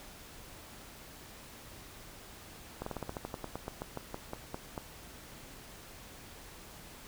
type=slowing click train; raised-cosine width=1 ms; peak=-23 dBFS; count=18; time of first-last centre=2.82-4.778 s; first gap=44 ms; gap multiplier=1.11; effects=pink hiss -51 dBFS RMS until 7.07 s